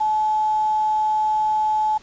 sine tone with quantisation, 860 Hz, A5, 40 cents flat, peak -17 dBFS, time 0-1.98 s, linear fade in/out 10 ms, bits 7, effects pink hiss -49 dBFS RMS until 2.02 s + resampled to 16000 Hz

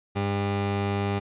25% pulse tone pair together, 100.1 / 400.4 Hz, G2 / G4, +37 / +37 cents, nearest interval 2 octaves, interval 2400 cents, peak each -22 / -26 dBFS, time 0.15-1.2 s, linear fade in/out 20 ms, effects resampled to 8000 Hz

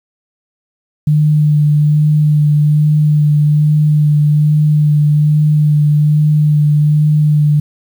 sine tone with vibrato, 150.1 Hz, D3, 38 cents sharp, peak -7 dBFS, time 1.07-7.6 s, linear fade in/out 5 ms, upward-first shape sine, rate 1.2 Hz, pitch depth 17 cents each way, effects 7-bit

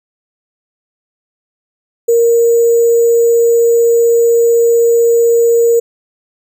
sine tone with sample-and-hold, 465.8 Hz, A#4, 1 cent flat, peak -6 dBFS, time 2.08-5.8 s, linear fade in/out 10 ms, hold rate 7350 Hz, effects none

